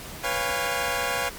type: chord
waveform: 15% pulse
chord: C# dominant seventh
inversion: third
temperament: equal with one note detuned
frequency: 493.9 / 554.4 / 698.5 / 814.5 Hz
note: B4 / C#5 / E#5 / G#5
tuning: 0 / 0 / 0 / -34 cents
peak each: -24 dBFS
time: 0.23-1.3 s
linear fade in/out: 20 ms
effects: pink hiss -39 dBFS RMS until 1.38 s + MP3 96 kbps